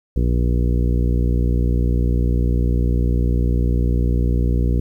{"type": "harmonic tone", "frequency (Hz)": 60, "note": "B1", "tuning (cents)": -49, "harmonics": [1, 2, 3, 4, 5, 6, 7, 8], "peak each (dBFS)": [-16, -22, -26, -28, -30, -32, -33, -34], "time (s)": [0.16, 4.8], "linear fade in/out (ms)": 5, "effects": ["9-bit"]}